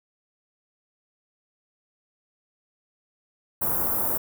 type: band-stop noise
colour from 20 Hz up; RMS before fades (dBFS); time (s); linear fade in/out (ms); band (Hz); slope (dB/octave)
white; -25; 3.61-4.18; 10; 1200 to 12000; 24
effects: none